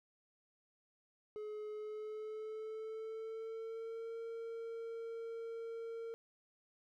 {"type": "tone with pitch glide", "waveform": "triangle", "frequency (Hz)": [424.6, 457.7], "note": ["G#4", "A#4"], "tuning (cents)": [38, -32], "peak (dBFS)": -40, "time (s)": [1.36, 6.14], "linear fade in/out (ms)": 0, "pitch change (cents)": 130, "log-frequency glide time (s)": [1.71, 4.19], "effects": []}